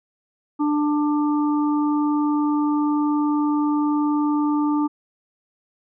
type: harmonic tone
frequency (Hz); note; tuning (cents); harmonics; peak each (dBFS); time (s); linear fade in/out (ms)
296.5; D4; +17; 1 / 3 / 4; -18 / -28 / -30; 0.59-4.88; 20
effects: none